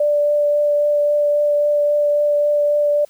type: tone with vibrato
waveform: sine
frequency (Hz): 587.3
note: D5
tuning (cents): 0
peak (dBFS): -13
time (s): 0-3.05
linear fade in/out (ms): 5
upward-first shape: triangle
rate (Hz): 3.7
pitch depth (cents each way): 10
effects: white hiss -54 dBFS RMS until 3.09 s